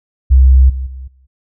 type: tone with level steps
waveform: sine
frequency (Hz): 65.2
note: C2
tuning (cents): -5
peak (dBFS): -3 / -17 / -25 / -45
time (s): 0.3-1.27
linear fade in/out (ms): 20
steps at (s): 0.69 / 0.86 / 1.07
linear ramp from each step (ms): 10
effects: none